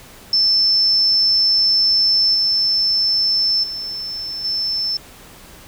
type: tone with level steps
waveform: sine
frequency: 5300 Hz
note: E8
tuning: 9 cents sharp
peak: -12 / -14 / -24 / -18 dBFS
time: 0.33-4.97 s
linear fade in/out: 2 ms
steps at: 2.34 / 3.63 / 4.44 s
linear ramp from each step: 10 ms
effects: pink hiss -42 dBFS RMS until 5.67 s